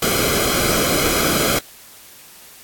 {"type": "noise with comb filter", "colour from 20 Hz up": "pink", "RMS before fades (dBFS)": -18, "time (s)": [0.02, 1.59], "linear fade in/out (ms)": 5, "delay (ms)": 1.1, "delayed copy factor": -0.7, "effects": ["white hiss -43 dBFS RMS until 2.63 s", "AAC 64 kbps"]}